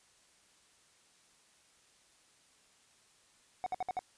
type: tone bursts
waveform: triangle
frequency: 740 Hz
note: F#5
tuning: in tune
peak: -30 dBFS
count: 5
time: 3.64-3.991 s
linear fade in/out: 0 ms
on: 23 ms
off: 59 ms
effects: white hiss -66 dBFS RMS until 4.17 s + resampled to 22050 Hz